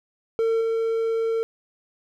triangle tone with level steps, 452.7 Hz, A4, 49 cents sharp, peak -17 / -19 dBFS, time 0.39-1.43 s, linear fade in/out 0 ms, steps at 0.61 s, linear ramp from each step 2 ms, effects none

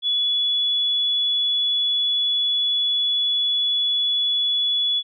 sine tone, 3411 Hz, G#7, 46 cents sharp, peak -18 dBFS, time 0.02-5.03 s, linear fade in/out 50 ms, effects none

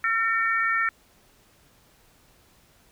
harmonic tone, 452.8 Hz, A4, 50 cents sharp, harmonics 3 / 4 / 5, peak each -25 / -24 / -29 dBFS, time 0.04-0.89 s, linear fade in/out 2 ms, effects pink hiss -59 dBFS RMS until 2.91 s

